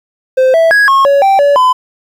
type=tone with pitch steps; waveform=triangle; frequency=519 / 657 / 1661 / 1086 / 561 / 781 / 571 / 1013 Hz; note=C5 / E5 / G#6 / C#6 / C#5 / G5 / D5 / B5; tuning=-14 / -6 / 0 / -36 / +21 / -7 / -49 / +44 cents; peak=-3 dBFS; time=0.37-1.73 s; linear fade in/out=10 ms; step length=170 ms; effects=7-bit